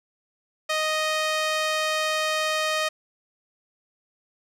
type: tone with band-pass filter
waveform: sawtooth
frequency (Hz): 622.3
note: D#5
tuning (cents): 0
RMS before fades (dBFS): -25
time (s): 0.69-2.89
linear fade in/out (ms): 10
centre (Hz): 2800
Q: 0.54
effects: none